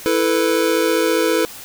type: chord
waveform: square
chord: E suspended fourth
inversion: none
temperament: just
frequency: 329.6 / 439.5 / 494.4 Hz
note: E4 / A4 / B4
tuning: 0 / -2 / +2 cents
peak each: -20 dBFS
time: 0.06-1.45 s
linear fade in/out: 0 ms
effects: white hiss -36 dBFS RMS until 1.64 s